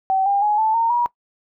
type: tone with pitch steps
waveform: sine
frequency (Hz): 766 / 801.3 / 838.2 / 876.9 / 917.3 / 959.5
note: G5 / G5 / G#5 / A5 / A#5 / A#5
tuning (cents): -40 / +38 / +16 / -6 / -28 / +50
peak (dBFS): -15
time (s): 0.1-1.06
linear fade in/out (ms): 0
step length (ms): 160
effects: noise-tail reverb RT60 0.1 s tail -20 dB re dry